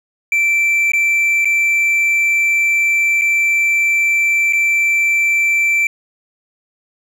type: tone with dropouts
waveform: triangle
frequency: 2338 Hz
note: D7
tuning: 8 cents flat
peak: -10 dBFS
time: 0.32-5.87 s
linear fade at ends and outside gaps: 2 ms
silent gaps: 0.919-0.934 / 1.447-1.454 / 3.213-3.218 / 4.526-4.532 s
effects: none